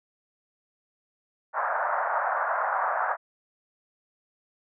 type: band-pass noise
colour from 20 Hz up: pink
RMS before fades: -27 dBFS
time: 1.53-3.17 s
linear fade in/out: 50 ms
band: 630 to 1600 Hz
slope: 48 dB/octave
effects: none